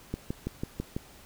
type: click train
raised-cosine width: 3 ms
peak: -18 dBFS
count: 6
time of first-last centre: 0.14-0.965 s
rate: 6.06 Hz
effects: pink hiss -53 dBFS RMS until 1.25 s